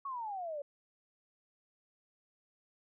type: exponential sweep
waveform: sine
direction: down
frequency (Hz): 1132 to 557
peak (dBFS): -37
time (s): 0.05-0.62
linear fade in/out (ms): 5
effects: none